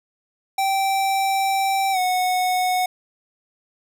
square tone with pitch glide, 778 to 734.3 Hz, G5 to F#5, -13 to -13 cents, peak -19 dBFS, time 0.58-2.86 s, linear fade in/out 5 ms, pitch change -100 cents, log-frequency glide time 1.92-1.98 s, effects none

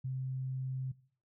sine tone, 130.81 Hz, C3, in tune, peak -34 dBFS, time 0.04-0.92 s, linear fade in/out 10 ms, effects noise-tail reverb RT60 0.5 s tail -20 dB re dry

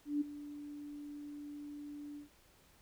sine tone with ADSR envelope, 292.3 Hz, D4, 8 cents flat, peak -29 dBFS, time 0.05-2.29 s, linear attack 160 ms, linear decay 15 ms, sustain -15 dB, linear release 120 ms, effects pink hiss -66 dBFS RMS until 2.81 s

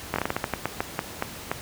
slowing click train, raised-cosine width 0.5 ms, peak -9 dBFS, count 14, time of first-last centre 0.14-1.515 s, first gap 20 ms, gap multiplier 1.25, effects pink hiss -39 dBFS RMS until 1.61 s + high-pass 60 Hz 12 dB/octave

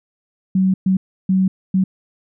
sine tone bursts at uneven times, 188.7 Hz, F#3, 34 cents sharp, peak -12 dBFS, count 4, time 0.55-0.74 / 0.86-0.97 / 1.29-1.48 / 1.74-1.84 s, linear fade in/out 5 ms, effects none

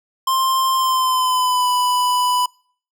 square tone with pitch glide, 1052 to 993 Hz, C6 to B5, +9 to +9 cents, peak -16 dBFS, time 0.27-2.46 s, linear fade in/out 5 ms, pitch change -100 cents, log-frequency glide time 0.74-1.68 s, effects noise-tail reverb RT60 0.5 s tail -26 dB re dry

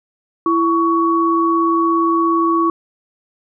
sine tone pair together, 333.2 / 1120.7 Hz, E4 / C#6, +19 / +19 cents, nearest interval octave + major sixth, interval 2100 cents, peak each -15 dBFS, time 0.46-2.7 s, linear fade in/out 2 ms, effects none

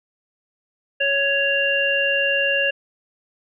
harmonic tone, 556 Hz, C#5, 5 cents sharp, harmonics 1 / 3 / 5, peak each -23 / -22 / -20 dBFS, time 1-2.71 s, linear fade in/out 10 ms, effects none

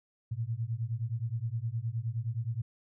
sine beating tone pair, 110.3 / 119.9 Hz, A2 / A#2, +5 / +49 cents, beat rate 9.6 Hz, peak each -34 / -34 dBFS, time 0.31-2.62 s, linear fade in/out 10 ms, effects none

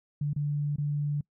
sine tone with dropouts, 146.2 Hz, D3, 7 cents flat, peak -26 dBFS, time 0.21-1.21 s, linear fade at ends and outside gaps 5 ms, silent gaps 0.333-0.361 / 0.761-0.782 s, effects noise-tail reverb RT60 0.1 s tail -25 dB re dry

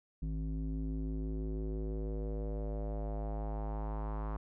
square tone with low-pass filter sweep, 53 Hz, G#1, 36 cents sharp, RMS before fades -37 dBFS, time 0.22-4.37 s, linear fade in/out 5 ms, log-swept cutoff 210 to 1100 Hz, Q 2.9, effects none

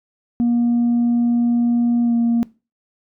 sine tone with pitch glide, 237.9 to 234.1 Hz, A#3 to A#3, +35 to +8 cents, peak -12 dBFS, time 0.4-2.43 s, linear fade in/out 0 ms, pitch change -27 cents, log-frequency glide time 2.03-2.14 s, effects noise-tail reverb RT60 0.3 s tail -22 dB re dry + tanh soft clip ceiling -12 dBFS

